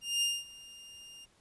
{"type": "tone with ADSR envelope", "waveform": "sawtooth", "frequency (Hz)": 2811, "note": "F7", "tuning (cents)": 11, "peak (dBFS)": -23, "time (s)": [0.01, 1.26], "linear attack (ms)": 210, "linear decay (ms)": 220, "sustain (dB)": -22, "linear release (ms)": 22, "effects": ["pink hiss -67 dBFS RMS until 1.4 s", "resampled to 24000 Hz"]}